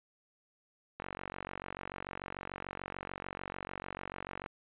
click train, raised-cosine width 0.5 ms, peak -24 dBFS, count 163, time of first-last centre 1-4.462 s, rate 46.8 Hz, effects resampled to 8000 Hz

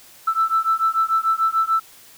sine beating tone pair, 1320 / 1326.8 Hz, E6 / E6, +2 / +11 cents, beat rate 6.8 Hz, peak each -19 dBFS, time 0.27-1.8 s, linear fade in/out 10 ms, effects tanh soft clip ceiling -9 dBFS + white hiss -47 dBFS RMS until 2.17 s

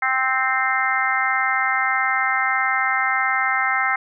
harmonic tone, 261.6 Hz, C4, in tune, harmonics 3 / 4 / 5 / 6 / 7 / 8, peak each -25 / -29 / -23 / -26 / -25 / -23 dBFS, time 0.02-3.96 s, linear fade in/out 5 ms, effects none

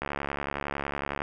click train, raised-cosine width 0.5 ms, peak -15 dBFS, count 86, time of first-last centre 0.02-1.219 s, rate 70.9 Hz, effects none

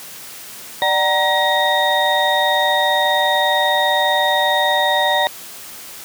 sine tone cluster, 592 / 757 / 935 / 1899 / 3700 Hz, D5 / F#5 / A#5 / A#6 / A#7, +14 / +39 / +5 / +32 / -14 cents, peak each -20 dBFS, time 0.82-5.27 s, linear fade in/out 0 ms, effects white hiss -35 dBFS RMS until 6.04 s + high-pass 100 Hz 12 dB/octave

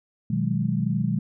sine chord, G# minor seventh, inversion first, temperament equal with one note detuned, 123.47 / 156.83 / 185 / 207.7 Hz, B2 / D#3 / F#3 / G#3, 0 / +14 / 0 / 0 cents, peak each -27 dBFS, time 0.3-1.19 s, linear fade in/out 5 ms, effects none

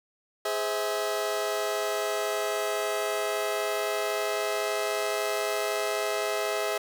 sawtooth chord, Ab augmented, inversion none, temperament just, 415.3 / 519.1 / 648.9 Hz, Ab4 / C5 / E5, 0 / -14 / -27 cents, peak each -27 / -31 / -26 dBFS, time 0.45-6.78 s, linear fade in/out 5 ms, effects none

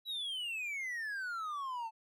triangle exponential sweep, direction down, 3951 to 874 Hz, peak -35 dBFS, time 0.05-1.91 s, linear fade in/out 50 ms, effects none

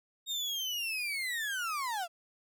35% pulse linear sweep, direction down, 3729 to 651 Hz, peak -31 dBFS, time 0.26-2.08 s, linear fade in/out 50 ms, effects none

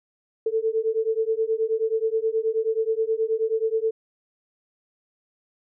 sine beating tone pair, 440 / 449.4 Hz, A4 / A4, 0 / +37 cents, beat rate 9.4 Hz, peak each -24 / -24 dBFS, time 0.46-3.91 s, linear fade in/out 5 ms, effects none

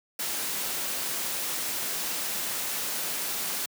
white noise, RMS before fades -31 dBFS, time 0.19-3.66 s, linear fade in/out 5 ms, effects high-pass 150 Hz 12 dB/octave

